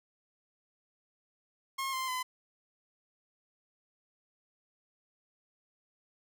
sawtooth tone with pitch steps, 1076 / 1045.4 / 1015.6 Hz, C6 / C6 / B5, +48 / -2 / +48 cents, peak -29 dBFS, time 1.78-2.23 s, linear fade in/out 10 ms, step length 150 ms, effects none

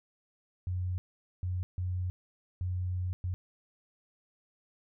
sine tone bursts at uneven times, 90.8 Hz, F#2, 32 cents flat, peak -30 dBFS, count 5, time 0.67-0.98 / 1.43-1.63 / 1.78-2.1 / 2.61-3.13 / 3.24-3.34 s, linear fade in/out 0 ms, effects none

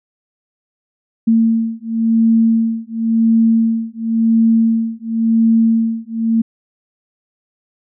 sine beating tone pair, 225.9 / 226.84 Hz, A3 / A#3, +46 / -47 cents, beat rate 0.94 Hz, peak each -14 dBFS, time 1.27-6.42 s, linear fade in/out 10 ms, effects none

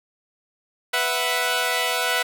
10% pulse chord, B suspended fourth, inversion none, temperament equal, 493.9 / 659.3 / 740 Hz, B4 / E5 / F#5, 0 / 0 / 0 cents, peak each -17 dBFS, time 0.93-2.23 s, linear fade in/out 10 ms, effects none

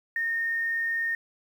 sine tone with quantisation, 1836 Hz, A#6, 27 cents flat, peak -25 dBFS, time 0.16-1.15 s, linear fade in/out 2 ms, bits 9, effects none

